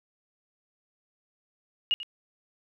sine tone with echo, 2864 Hz, F7, 43 cents sharp, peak -21 dBFS, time 1.91-1.94 s, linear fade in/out 0 ms, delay 91 ms, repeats 1, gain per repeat -14 dB, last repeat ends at 2.031 s, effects none

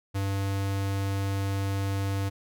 square tone, 98.2 Hz, G2, 4 cents sharp, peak -27 dBFS, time 0.14-2.3 s, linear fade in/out 20 ms, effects none

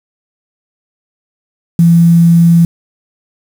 sine tone with quantisation, 168.9 Hz, E3, 42 cents sharp, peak -3 dBFS, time 1.79-2.65 s, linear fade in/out 2 ms, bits 5, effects none

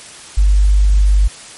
sine tone, 49.93 Hz, G1, 33 cents sharp, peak -7 dBFS, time 0.37-1.28 s, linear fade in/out 10 ms, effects white hiss -35 dBFS RMS until 1.57 s + MP3 48 kbps

